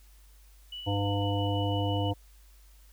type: tone with tremolo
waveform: sine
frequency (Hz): 2956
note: F#7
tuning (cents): -2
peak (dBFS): -37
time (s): 0.72-2.11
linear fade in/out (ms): 5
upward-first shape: square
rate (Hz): 6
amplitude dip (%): 25
type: harmonic tone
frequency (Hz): 100.7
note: G2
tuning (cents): +47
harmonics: 1 / 3 / 5 / 7 / 9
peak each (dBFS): -28 / -33 / -35 / -36 / -38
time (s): 0.86-2.14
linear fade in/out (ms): 20
effects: added 50 Hz sine -53 dBFS peak until 2.92 s + white hiss -63 dBFS RMS until 2.92 s